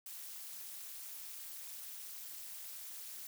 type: noise with amplitude modulation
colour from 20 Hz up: blue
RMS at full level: -44 dBFS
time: 0.06-3.27 s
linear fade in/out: 2 ms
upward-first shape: sine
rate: 260 Hz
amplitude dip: 85%
effects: none